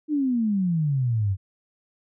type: exponential sweep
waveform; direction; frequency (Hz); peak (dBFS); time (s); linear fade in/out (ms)
sine; down; 311.1 to 92.5; -20; 0.08-1.37; 50
effects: none